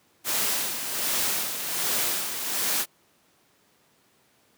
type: noise with tremolo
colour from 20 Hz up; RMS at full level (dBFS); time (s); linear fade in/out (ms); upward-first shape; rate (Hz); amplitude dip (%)
white; -25; 0.24-2.86; 50; sine; 1.3; 55
effects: pink hiss -63 dBFS RMS until 4.57 s + high-pass 150 Hz 12 dB/octave